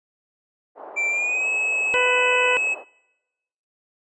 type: band-pass noise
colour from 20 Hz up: white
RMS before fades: -39 dBFS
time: 0.75-2.85 s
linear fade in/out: 50 ms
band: 410 to 880 Hz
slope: 24 dB/octave
type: tone with pitch glide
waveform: triangle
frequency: 2349 to 2576 Hz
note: D7 to E7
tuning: 0 to -41 cents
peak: -19 dBFS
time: 0.96-2.75 s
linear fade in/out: 20 ms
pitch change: +159 cents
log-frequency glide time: 1.09-1.47 s
type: harmonic tone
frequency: 497.8 Hz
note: B4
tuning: 14 cents sharp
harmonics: 1 / 2 / 3 / 4 / 5 / 6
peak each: -22 / -25 / -27 / -28 / -29 / -30 dBFS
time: 1.94-2.57 s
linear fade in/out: 0 ms
effects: noise-tail reverb RT60 1.0 s tail -24 dB re dry + resampled to 22050 Hz